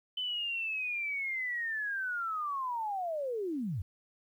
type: linear sweep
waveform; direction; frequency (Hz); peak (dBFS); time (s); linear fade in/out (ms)
sine; down; 3046 to 76.6; -32; 0.17-3.82; 5
effects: 11-bit